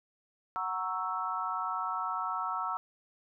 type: chord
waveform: sine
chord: F# dominant seventh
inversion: none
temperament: equal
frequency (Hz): 740 / 932.3 / 1108.7 / 1318.5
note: F#5 / A#5 / C#6 / E6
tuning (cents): 0 / 0 / 0 / 0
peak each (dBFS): -39 / -37 / -38 / -34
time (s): 0.56-2.77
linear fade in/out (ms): 0
effects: none